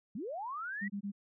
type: linear sweep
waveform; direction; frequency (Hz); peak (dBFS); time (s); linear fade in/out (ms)
sine; up; 171.8 to 1975.5; -37; 0.15-0.88; 5
type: tone bursts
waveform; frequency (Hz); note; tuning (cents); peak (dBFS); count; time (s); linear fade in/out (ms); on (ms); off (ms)
sine; 201.2; G3; +45; -35; 3; 0.81-1.119; 20; 89; 21
effects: none